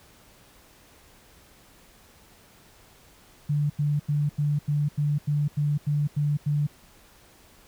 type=tone bursts; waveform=sine; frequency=146.83 Hz; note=D3; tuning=in tune; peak=-21 dBFS; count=11; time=3.49-6.67 s; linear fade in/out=10 ms; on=210 ms; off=87 ms; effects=pink hiss -55 dBFS RMS until 7.67 s